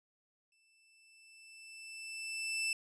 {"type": "tone with exponential growth", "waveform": "sawtooth", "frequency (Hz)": 2650, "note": "E7", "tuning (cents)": 9, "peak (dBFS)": -28, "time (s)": [0.52, 2.73], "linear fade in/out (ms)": 2, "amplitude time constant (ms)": 480, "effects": ["resampled to 24000 Hz"]}